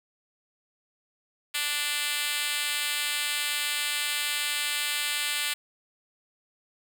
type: tone with high-pass filter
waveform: 5% pulse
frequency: 293.7 Hz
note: D4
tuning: in tune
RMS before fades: -29 dBFS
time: 1.54-5.54 s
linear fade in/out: 10 ms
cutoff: 2300 Hz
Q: 0.63
effects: none